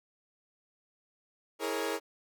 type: chord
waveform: sawtooth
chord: A# half-diminished seventh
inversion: second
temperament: equal with one note detuned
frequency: 324.7 / 415.3 / 466.2 / 554.4 Hz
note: E4 / G#4 / A#4 / C#5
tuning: -26 / 0 / 0 / 0 cents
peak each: -34 / -32 / -32 / -35 dBFS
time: 1.59-2 s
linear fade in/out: 50 ms
effects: none